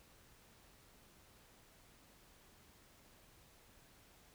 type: silence
effects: pink hiss -65 dBFS RMS until 4.34 s